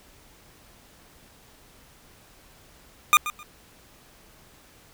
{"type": "tone with echo", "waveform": "25% pulse", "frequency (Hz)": 1213, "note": "D#6", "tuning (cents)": -44, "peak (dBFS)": -9, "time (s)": [3.13, 3.17], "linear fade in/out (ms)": 0, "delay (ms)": 130, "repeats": 2, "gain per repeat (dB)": -14, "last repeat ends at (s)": 3.43, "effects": ["pink hiss -54 dBFS RMS until 4.93 s"]}